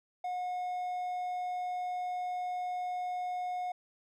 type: tone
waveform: triangle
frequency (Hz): 724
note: F#5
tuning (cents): -38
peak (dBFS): -31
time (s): 0.24-3.72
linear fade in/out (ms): 5
effects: none